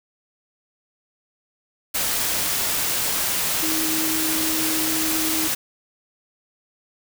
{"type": "tone in noise", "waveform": "sine", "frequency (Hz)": 317.2, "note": "D#4", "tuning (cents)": 33, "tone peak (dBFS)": -26, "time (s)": [3.62, 5.48], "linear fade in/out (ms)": 10, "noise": "white", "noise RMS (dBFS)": -23, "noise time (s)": [1.94, 5.55], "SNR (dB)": -6, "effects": []}